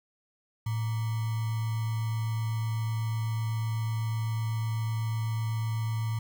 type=tone with sample-and-hold; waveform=sine; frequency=111.5 Hz; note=A2; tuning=23 cents sharp; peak=-27 dBFS; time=0.66-6.19 s; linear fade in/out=5 ms; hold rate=1050 Hz; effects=none